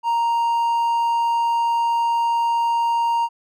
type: tone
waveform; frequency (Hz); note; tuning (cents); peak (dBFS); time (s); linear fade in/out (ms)
triangle; 932.3; A#5; 0; -15; 0.03-3.29; 50
effects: none